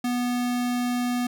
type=tone; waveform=square; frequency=245.1 Hz; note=B3; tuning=13 cents flat; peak=-24 dBFS; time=0.04-1.27 s; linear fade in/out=5 ms; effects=none